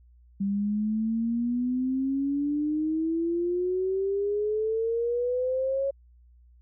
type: exponential sweep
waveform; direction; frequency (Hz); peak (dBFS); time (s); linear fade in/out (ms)
sine; up; 196 to 554.4; -24; 0.4-5.91; 10
effects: added 60 Hz sine -53 dBFS peak until 6.61 s